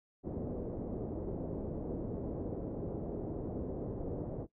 white low-pass noise, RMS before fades -39 dBFS, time 0.23-4.47 s, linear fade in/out 50 ms, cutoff 480 Hz, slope 24 dB/octave, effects noise-tail reverb RT60 0.1 s tail -17 dB re dry

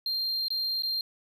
triangle tone with dropouts, 4186 Hz, C8, in tune, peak -26 dBFS, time 0.06-1.01 s, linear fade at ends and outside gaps 2 ms, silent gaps 0.483-0.504 / 0.823-0.833 s, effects none

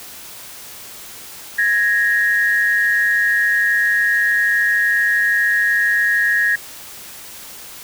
sine tone pair together, 1661.2 / 1868.2 Hz, G#6 / A#6, 0 / +3 cents, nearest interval major second, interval 203 cents, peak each -16 dBFS, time 1.58-6.56 s, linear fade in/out 10 ms, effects white hiss -36 dBFS RMS until 7.83 s

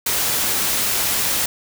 white noise, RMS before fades -20 dBFS, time 0.06-1.46 s, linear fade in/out 5 ms, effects none

